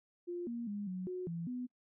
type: tone with pitch steps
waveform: sine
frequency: 350.4 / 235.7 / 204.7 / 184.2 / 365.2 / 168.3 / 248.9 Hz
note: F4 / A#3 / G#3 / F#3 / F#4 / E3 / B3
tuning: +6 / +19 / -25 / -7 / -23 / +36 / +14 cents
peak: -37 dBFS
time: 0.27-1.67 s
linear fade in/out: 20 ms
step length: 200 ms
effects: noise-tail reverb RT60 0.1 s tail -25 dB re dry